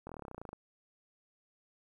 slowing click train, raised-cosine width 1 ms, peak -30 dBFS, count 16, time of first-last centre 0.07-0.531 s, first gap 23 ms, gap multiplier 1.04, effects 11-bit

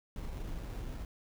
brown noise with sample-and-hold, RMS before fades -40 dBFS, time 0.16-1.05 s, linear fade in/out 2 ms, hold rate 3150 Hz, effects none

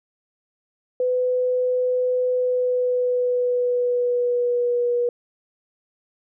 sine tone with pitch glide, 502 to 482.7 Hz, B4 to B4, +28 to -40 cents, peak -18 dBFS, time 1-5.09 s, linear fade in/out 2 ms, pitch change -68 cents, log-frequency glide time 2.31-4.93 s, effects none

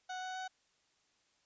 30% pulse tone with pitch steps, 740 / 744.3 / 748.6 Hz, F#5 / F#5 / F#5, 0 / +10 / +20 cents, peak -37 dBFS, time 0.09-0.48 s, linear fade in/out 10 ms, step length 130 ms, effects white hiss -74 dBFS RMS until 1.45 s + resampled to 16000 Hz

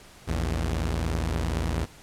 sawtooth tone pair together, 57.27 / 81.1 Hz, A#1 / E2, -30 / -28 cents, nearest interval tritone, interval 602 cents, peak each -24 dBFS, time 0.27-1.86 s, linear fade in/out 20 ms, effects pink hiss -50 dBFS RMS until 2.02 s + low-pass 11000 Hz 12 dB/octave

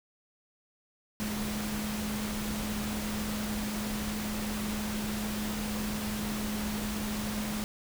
sine tone in noise, 211.5 Hz, G#3, 32 cents sharp, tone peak -33 dBFS, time 1.2-7.64 s, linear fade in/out 0 ms, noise pink, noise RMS -37 dBFS, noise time 1.2-7.64 s, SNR +1 dB, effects none

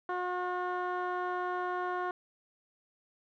15% pulse tone with low-pass filter, 360.7 Hz, F#4, 44 cents flat, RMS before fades -34 dBFS, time 0.09-2.11 s, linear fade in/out 2 ms, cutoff 1400 Hz, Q 1.3, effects none

